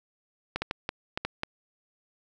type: clicks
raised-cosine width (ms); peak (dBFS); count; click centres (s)
0.3; -13; 7; 0.56 / 0.62 / 0.711 / 0.891 / 1.175 / 1.25 / 1.434
effects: none